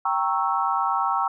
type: chord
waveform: sine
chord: G diminished seventh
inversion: none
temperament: equal with one note detuned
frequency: 784 / 932.3 / 1101.7 / 1318.5 Hz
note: G5 / Bb5 / Db6 / Fb6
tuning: 0 / 0 / -11 / 0 cents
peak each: -26 dBFS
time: 0.05-1.28 s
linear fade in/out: 5 ms
effects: none